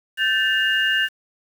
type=tone cluster; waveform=sine; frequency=1548 / 1758 / 2835 Hz; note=G6 / A6 / F7; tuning=-22 / -2 / +25 cents; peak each=-21 dBFS; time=0.17-1.09 s; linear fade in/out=50 ms; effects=tanh soft clip ceiling -7 dBFS + 7-bit